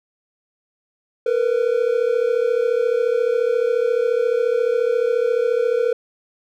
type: tone pair together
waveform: triangle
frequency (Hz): 459.6 / 493.9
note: A#4 / B4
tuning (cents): -25 / 0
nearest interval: minor second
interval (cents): 125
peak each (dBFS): -17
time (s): 1.26-5.93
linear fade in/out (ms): 5
effects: none